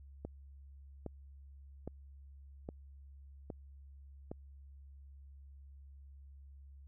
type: click train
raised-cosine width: 2 ms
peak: -28 dBFS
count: 6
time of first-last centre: 0.25-4.315 s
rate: 1.23 Hz
effects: added 69 Hz sine -52 dBFS peak until 6.87 s